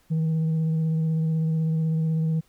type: tone with vibrato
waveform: sine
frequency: 160 Hz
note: D#3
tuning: 49 cents sharp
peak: -18 dBFS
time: 0.1-2.41 s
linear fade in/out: 20 ms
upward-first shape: sine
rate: 16 Hz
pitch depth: 16 cents each way
effects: tanh soft clip ceiling -20 dBFS + pink hiss -63 dBFS RMS until 2.48 s